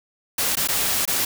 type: noise with dropouts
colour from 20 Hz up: white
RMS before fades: -22 dBFS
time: 0.38-1.25 s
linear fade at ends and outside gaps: 5 ms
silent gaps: 0.555-0.569 / 0.675-0.685 / 1.054-1.076 s
effects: none